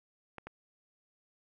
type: clicks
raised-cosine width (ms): 0.5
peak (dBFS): -28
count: 2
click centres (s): 0.383 / 0.47
effects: none